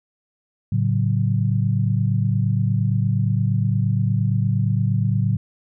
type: chord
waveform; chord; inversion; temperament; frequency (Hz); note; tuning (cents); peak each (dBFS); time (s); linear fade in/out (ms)
sine; F# minor; first; equal; 110 / 138.59 / 185; A2 / C#3 / F#3; 0 / 0 / 0; -19 / -22 / -24; 0.72-5.37; 5
effects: none